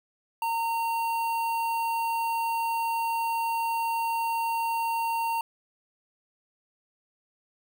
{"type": "tone with notch filter", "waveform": "square", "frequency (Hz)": 918, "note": "A#5", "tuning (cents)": -27, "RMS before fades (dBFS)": -28, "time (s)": [0.42, 5.41], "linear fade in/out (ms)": 2, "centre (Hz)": 5900, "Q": 0.75, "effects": []}